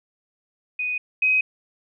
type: tone pair in turn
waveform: sine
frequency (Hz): 2488 / 2524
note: D#7 / D#7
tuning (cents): -1 / +24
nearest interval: unison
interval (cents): 25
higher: second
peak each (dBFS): -23 / -16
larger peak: second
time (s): 0.79-0.98 / 1.22-1.41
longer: neither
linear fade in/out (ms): 5
effects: none